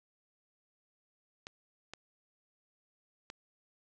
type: clicks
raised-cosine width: 0.2 ms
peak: -26 dBFS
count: 3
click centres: 1.469 / 1.936 / 3.301 s
effects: resampled to 16000 Hz + 9-bit